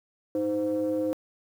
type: ring-modulated tone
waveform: triangle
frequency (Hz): 102.3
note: G#2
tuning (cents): -26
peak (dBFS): -19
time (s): 0.35-1.13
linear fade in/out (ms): 0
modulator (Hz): 415
effects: tanh soft clip ceiling -16 dBFS + 9-bit